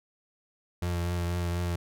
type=tone with vibrato; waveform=35% pulse; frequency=87.1 Hz; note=F2; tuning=4 cents flat; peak=-26 dBFS; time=0.82-1.76 s; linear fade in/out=5 ms; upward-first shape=triangle; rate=4.1 Hz; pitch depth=27 cents each way; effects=none